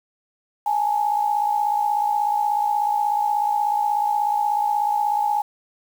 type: tone pair together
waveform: sine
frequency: 830.6 / 887.1 Hz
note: G#5 / A5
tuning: 0 / +14 cents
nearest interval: minor second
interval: 114 cents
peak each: -19 / -25 dBFS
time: 0.66-5.42 s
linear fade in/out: 5 ms
effects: 7-bit